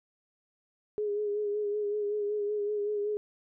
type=tone with vibrato; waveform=sine; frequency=415.3 Hz; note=G#4; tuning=in tune; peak=-28 dBFS; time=0.98-3.17 s; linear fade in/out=0 ms; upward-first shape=sine; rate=5.3 Hz; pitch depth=34 cents each way; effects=none